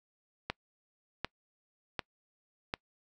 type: click train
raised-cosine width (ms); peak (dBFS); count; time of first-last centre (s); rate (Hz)
0.3; -16; 4; 0.5-2.739; 1.34
effects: noise-tail reverb RT60 0.1 s tail -26 dB re dry